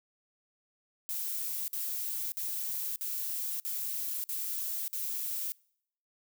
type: noise bursts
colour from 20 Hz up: violet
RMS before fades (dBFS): -35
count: 7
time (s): 1.09-5.52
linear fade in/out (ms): 0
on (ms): 590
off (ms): 50
effects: noise-tail reverb RT60 0.7 s tail -26 dB re dry